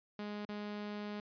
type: tone with dropouts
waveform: sawtooth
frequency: 207.7 Hz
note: G#3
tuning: in tune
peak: -36 dBFS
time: 0.19-1.2 s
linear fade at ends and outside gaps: 2 ms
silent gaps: 0.452-0.49 s
effects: resampled to 11025 Hz